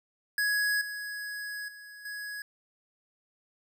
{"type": "tone with level steps", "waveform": "square", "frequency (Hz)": 1671, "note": "G#6", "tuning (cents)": 10, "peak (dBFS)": [-26, -36, -46, -37], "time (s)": [0.38, 2.42], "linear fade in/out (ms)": 2, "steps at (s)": [0.81, 1.68, 2.05], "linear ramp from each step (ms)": 5, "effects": []}